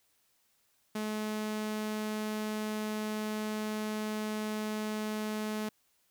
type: tone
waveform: sawtooth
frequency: 214.3 Hz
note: A3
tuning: 45 cents flat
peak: -29 dBFS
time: 0.95-5.69 s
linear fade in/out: 5 ms
effects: white hiss -72 dBFS RMS until 6.1 s